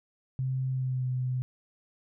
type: tone with pitch glide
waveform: sine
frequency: 130.81 to 127.31 Hz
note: C3 to C3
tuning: 0 to -47 cents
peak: -27 dBFS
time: 0.39-1.42 s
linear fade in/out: 0 ms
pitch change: -47 cents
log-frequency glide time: 0.7-1.08 s
effects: none